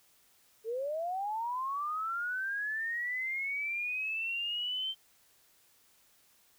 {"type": "linear sweep", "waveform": "sine", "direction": "up", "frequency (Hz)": [430.4, 3132], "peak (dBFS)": -32, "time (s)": [0.64, 4.95], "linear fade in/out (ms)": 50, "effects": ["white hiss -66 dBFS RMS until 6.58 s"]}